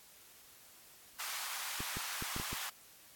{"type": "high-pass noise", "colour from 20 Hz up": "pink", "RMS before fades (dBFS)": -41, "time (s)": [1.19, 2.7], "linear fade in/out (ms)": 10, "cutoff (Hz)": 910, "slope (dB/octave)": 24}
{"type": "clicks", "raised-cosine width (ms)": 3, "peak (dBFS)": -28, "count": 6, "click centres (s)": [1.805, 1.97, 2.224, 2.364, 2.399, 2.53]}
{"effects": ["white hiss -59 dBFS RMS until 3.15 s", "AAC 64 kbps"]}